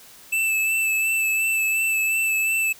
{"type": "tone with vibrato", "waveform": "square", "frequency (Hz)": 2637, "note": "E7", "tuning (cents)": 0, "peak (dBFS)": -20, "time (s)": [0.32, 2.73], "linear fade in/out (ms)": 10, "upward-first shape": "sine", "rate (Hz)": 2.8, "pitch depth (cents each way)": 21, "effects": ["white hiss -47 dBFS RMS until 2.79 s"]}